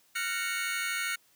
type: chord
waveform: sawtooth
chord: Gb major seventh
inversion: third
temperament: just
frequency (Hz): 1387.5 / 1480 / 1850 / 2220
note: F6 / Gb6 / Bb6 / Db7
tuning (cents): -12 / 0 / -14 / +2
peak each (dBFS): -32 / -33 / -34 / -30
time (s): 0.15-1.16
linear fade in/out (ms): 10
effects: white hiss -65 dBFS RMS until 1.35 s + high-pass 60 Hz 12 dB/octave